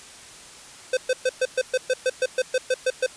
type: tone bursts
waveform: square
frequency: 513 Hz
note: C5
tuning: 34 cents flat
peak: -19 dBFS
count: 14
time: 0.93-3.064 s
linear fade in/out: 5 ms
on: 41 ms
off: 120 ms
effects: white hiss -44 dBFS RMS until 3.16 s + resampled to 22050 Hz